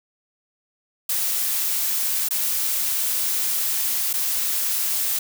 blue noise with dropouts, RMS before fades -23 dBFS, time 1.09-5.19 s, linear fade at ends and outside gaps 5 ms, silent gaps 2.287-2.307 / 4.13-4.137 s, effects none

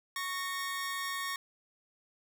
sawtooth tone pair together, 1108 / 1845.2 Hz, C#6 / A#6, -1 / -18 cents, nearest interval major sixth, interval 883 cents, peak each -33 / -34 dBFS, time 0.16-1.36 s, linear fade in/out 2 ms, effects none

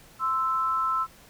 sine tone pair together, 1040.7 / 1320 Hz, C6 / E6, -10 / +2 cents, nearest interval major third, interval 412 cents, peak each -29 / -24 dBFS, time 0.19-1.07 s, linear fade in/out 50 ms, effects pink hiss -53 dBFS RMS until 1.29 s

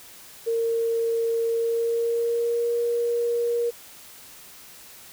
sine tone with pitch glide, 459.3 to 472.8 Hz, A#4 to A#4, -26 to +24 cents, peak -21 dBFS, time 0.46-3.71 s, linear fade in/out 20 ms, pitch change +50 cents, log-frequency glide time 1.46-2.8 s, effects white hiss -46 dBFS RMS until 5.12 s

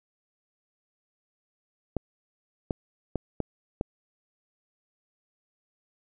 clicks, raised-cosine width 2 ms, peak -14 dBFS, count 5, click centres 1.967 / 2.708 / 3.157 / 3.403 / 3.811 s, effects none

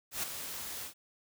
white noise with ADSR envelope, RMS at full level -33 dBFS, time 0.11-0.94 s, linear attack 120 ms, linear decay 10 ms, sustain -8 dB, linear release 99 ms, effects none

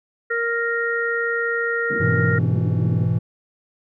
harmonic tone, 466.2 Hz, A#4, in tune, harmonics 1 / 3 / 4, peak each -24 / -24 / -24 dBFS, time 0.3-2.39 s, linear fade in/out 10 ms
white band-pass noise, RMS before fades -31 dBFS, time 1.9-3.05 s, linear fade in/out 5 ms, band 130 to 320 Hz, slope 24 dB/octave
triangle chord, E major, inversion first, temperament just, 103.01 / 123.61 / 164.81 Hz, G#2 / B2 / E3, -14 / +2 / 0 cents, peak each -20 / -19 / -20 dBFS, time 2-3.19 s, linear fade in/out 10 ms
effects none

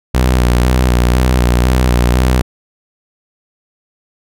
sawtooth tone with vibrato, 61.74 Hz, B1, in tune, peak -5 dBFS, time 0.14-2.42 s, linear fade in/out 10 ms, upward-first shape square, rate 2 Hz, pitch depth 37 cents each way, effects none

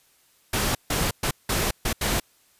pink noise bursts at uneven times, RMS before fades -24 dBFS, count 6, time 0.53-0.75 / 0.9-1.11 / 1.23-1.31 / 1.49-1.71 / 1.85-1.93 / 2.01-2.2 s, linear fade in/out 5 ms, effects white hiss -61 dBFS RMS until 2.59 s + resampled to 32000 Hz

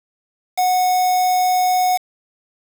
triangle tone with quantisation, 734 Hz, F#5, 14 cents flat, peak -12 dBFS, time 0.57-1.98 s, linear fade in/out 20 ms, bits 4, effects none

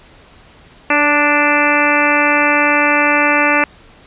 harmonic tone with a mistuned harmonic, 293.7 Hz, D4, in tune, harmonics 1 / 2 / 3 / 4 / 5 / 6 / 7 / 8 / 9, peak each -19 / -19 / -19 / -19 / -19 / -19 / -19 / -19 / -19 dBFS, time 0.9-3.64 s, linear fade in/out 2 ms, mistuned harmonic 2, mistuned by -20 cents, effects pink hiss -44 dBFS RMS until 4.06 s + resampled to 8000 Hz

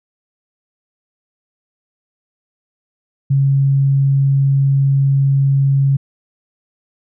sine tone, 137.5 Hz, C#3, 14 cents flat, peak -10 dBFS, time 3.3-5.97 s, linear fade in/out 10 ms, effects none

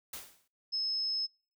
white noise with exponential decay, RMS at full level -39 dBFS, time 0.13-0.48 s, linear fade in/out 5 ms, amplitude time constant 76 ms
sine tone, 5190 Hz, E8, 28 cents flat, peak -30 dBFS, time 0.72-1.27 s, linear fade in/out 20 ms
effects noise-tail reverb RT60 0.4 s tail -25 dB re dry

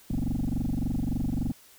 sine tone with frequency modulation, 137.3 Hz, C#3, 16 cents flat, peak -23 dBFS, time 0.1-1.52 s, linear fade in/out 5 ms, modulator 23.5 Hz, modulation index 6, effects tanh soft clip ceiling -24 dBFS + white hiss -55 dBFS RMS until 1.78 s

